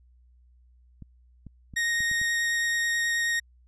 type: clicks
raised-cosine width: 5 ms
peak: -30 dBFS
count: 6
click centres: 1.023 / 1.467 / 1.738 / 2.005 / 2.114 / 2.215 s
type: tone with vibrato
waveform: 40% pulse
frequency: 1864.7 Hz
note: A#6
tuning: in tune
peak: -23 dBFS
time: 1.76-3.4 s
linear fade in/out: 10 ms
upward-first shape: triangle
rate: 9.3 Hz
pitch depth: 10 cents each way
effects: added 61 Hz sine -55 dBFS peak until 3.67 s + resampled to 24000 Hz